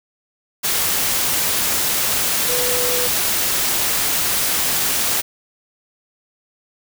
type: tone in noise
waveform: sine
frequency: 493.9 Hz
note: B4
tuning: in tune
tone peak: -23 dBFS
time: 2.48-3.08 s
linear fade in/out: 20 ms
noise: white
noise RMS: -19 dBFS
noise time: 0.63-5.22 s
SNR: -7 dB
effects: none